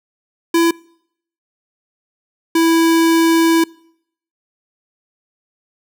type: tone pair in turn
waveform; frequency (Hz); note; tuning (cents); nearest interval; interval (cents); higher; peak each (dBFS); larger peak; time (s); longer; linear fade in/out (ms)
square; 334.7 / 329.5; E4 / E4; +26 / -1; unison; 27; first; -11; neither; 0.54-0.71 / 2.55-3.64; second; 5
effects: noise-tail reverb RT60 0.7 s tail -25 dB re dry